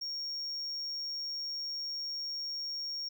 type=tone; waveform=triangle; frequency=5550 Hz; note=F8; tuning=12 cents flat; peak=-34 dBFS; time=0.01-3.09 s; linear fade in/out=10 ms; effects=none